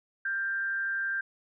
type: tone with frequency modulation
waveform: sine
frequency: 1583 Hz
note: G6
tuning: 17 cents sharp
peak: -28 dBFS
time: 0.25-1.21 s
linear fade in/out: 5 ms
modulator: 183 Hz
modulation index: 0.3
effects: none